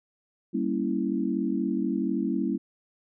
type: chord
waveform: sine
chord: G diminished seventh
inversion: none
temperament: equal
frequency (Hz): 196 / 233.1 / 277.2 / 329.6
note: G3 / Bb3 / Db4 / Fb4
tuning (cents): 0 / 0 / 0 / 0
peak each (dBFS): -30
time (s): 0.53-2.58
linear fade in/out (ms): 20
effects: none